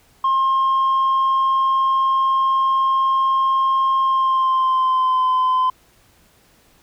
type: tone with pitch glide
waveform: sine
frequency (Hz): 1066 to 1024.9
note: C6 to C6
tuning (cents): +32 to -36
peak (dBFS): -12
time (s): 0.24-5.7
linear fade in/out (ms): 5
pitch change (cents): -68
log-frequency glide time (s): 4-5.27
effects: tanh soft clip ceiling -13 dBFS + pink hiss -55 dBFS RMS until 6.82 s